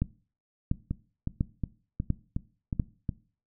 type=two click trains; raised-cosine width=5 ms; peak=-13 / -17 dBFS; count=5 / 7; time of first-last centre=0.02-2.798 / 0.91-3.092 s; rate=1.44 / 2.75 Hz; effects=noise-tail reverb RT60 0.4 s tail -19 dB re dry